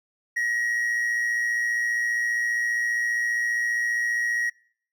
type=tone with amplitude modulation; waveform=triangle; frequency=1900 Hz; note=A#6; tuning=33 cents sharp; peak=-19 dBFS; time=0.36-4.5 s; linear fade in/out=10 ms; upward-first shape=sine; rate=115 Hz; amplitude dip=45%; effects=noise-tail reverb RT60 0.6 s tail -26 dB re dry